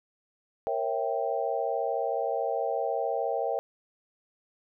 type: chord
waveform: sine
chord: A# diminished seventh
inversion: none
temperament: equal with one note detuned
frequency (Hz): 466.2 / 545.5 / 659.3 / 784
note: A#4 / C#5 / E5 / G5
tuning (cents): 0 / -28 / 0 / 0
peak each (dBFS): -32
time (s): 0.67-3.59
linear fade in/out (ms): 0
effects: none